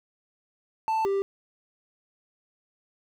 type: tone pair in turn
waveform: triangle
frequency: 884 / 393.8 Hz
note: A5 / G4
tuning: +8 / +8 cents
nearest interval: octave + major second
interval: 1400 cents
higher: first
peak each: -21 dBFS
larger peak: neither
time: 0.88-1.05 / 1.05-1.22 s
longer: neither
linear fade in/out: 0 ms
effects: none